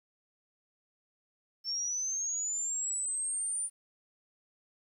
sine linear sweep, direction up, 5380 to 9300 Hz, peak -31 dBFS, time 1.64-3.7 s, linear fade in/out 50 ms, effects 11-bit

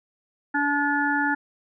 harmonic tone, 288.2 Hz, D4, 33 cents flat, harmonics 1 / 3 / 5 / 6, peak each -26 / -26 / -26 / -26 dBFS, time 0.54-1.35 s, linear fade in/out 10 ms, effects none

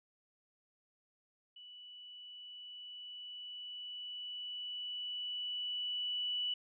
sine tone with level ramp, 2960 Hz, F#7, in tune, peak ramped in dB -51 to -33 dBFS, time 1.56-6.54 s, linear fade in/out 5 ms, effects none

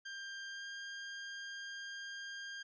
sawtooth tone with pitch glide, 1591 to 1603.9 Hz, G6 to G6, +25 to +39 cents, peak -40 dBFS, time 0.05-2.63 s, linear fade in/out 10 ms, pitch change +14 cents, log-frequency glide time 0.5-0.65 s, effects resampled to 16000 Hz

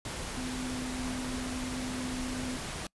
sine tone in noise, 253.7 Hz, B3, 47 cents sharp, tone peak -35 dBFS, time 0.37-2.57 s, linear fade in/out 2 ms, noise pink, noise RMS -38 dBFS, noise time 0.05-2.87 s, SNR 0 dB, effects noise-tail reverb RT60 0.1 s tail -25 dB re dry + resampled to 24000 Hz

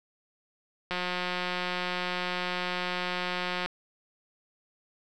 click train, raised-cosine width 0.3 ms, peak -15 dBFS, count 496, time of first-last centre 0.91-3.66 s, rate 180 Hz, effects none

